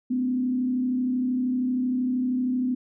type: tone with frequency modulation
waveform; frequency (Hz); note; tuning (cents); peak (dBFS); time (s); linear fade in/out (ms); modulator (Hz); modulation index
sine; 252.3; B3; +37; -22; 0.1-2.75; 10; 32.9; 0.44
effects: none